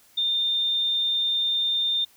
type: tone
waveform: sine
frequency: 3615 Hz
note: A7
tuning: 46 cents sharp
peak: -21 dBFS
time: 0.17-2.05 s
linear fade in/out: 10 ms
effects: white hiss -57 dBFS RMS until 2.16 s